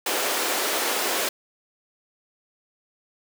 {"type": "high-pass noise", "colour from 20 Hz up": "pink", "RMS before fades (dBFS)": -25, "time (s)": [0.06, 1.29], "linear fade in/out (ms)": 5, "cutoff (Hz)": 340, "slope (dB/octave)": 24, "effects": []}